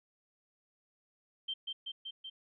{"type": "tone with echo", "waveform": "sine", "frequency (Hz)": 3136, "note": "G7", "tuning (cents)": 0, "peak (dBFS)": -34, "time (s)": [1.48, 1.54], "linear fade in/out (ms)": 10, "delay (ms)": 190, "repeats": 4, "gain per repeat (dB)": -2, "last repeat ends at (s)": 2.3, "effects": []}